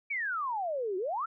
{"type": "exponential two-way sweep", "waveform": "sine", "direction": "down then up", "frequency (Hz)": [2349, 356.1, 1390], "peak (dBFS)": -30, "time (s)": [0.1, 1.26], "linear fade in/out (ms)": 10, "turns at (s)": 0.97, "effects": []}